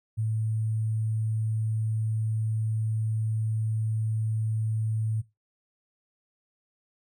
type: tone with sample-and-hold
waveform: sine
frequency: 110 Hz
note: A2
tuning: in tune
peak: -25 dBFS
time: 0.17-5.22 s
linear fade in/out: 20 ms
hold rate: 8820 Hz
effects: noise-tail reverb RT60 0.2 s tail -17 dB re dry